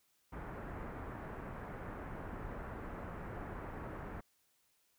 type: low-pass noise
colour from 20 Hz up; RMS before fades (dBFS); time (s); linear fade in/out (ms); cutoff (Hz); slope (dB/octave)
pink; -45; 0.32-4.21; 10; 1700; 24
effects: white hiss -75 dBFS RMS until 4.98 s